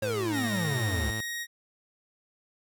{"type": "tone", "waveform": "sawtooth", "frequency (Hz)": 108.7, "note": "A2", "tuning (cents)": -21, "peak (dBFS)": -29, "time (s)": [0.02, 1.21], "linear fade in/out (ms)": 5}
{"type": "exponential sweep", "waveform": "square", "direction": "down", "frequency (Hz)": [554.4, 65.3], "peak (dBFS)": -29, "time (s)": [0.02, 1.11], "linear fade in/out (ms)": 10}
{"type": "tone with pitch glide", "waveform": "sawtooth", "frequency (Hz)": [1860, 1881.6], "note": ["A#6", "A#6"], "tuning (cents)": [-4, 16], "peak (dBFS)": -29, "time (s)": [0.31, 1.47], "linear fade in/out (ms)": 50, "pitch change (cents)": 20, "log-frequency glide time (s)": [0.97, 1.27]}
{"effects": []}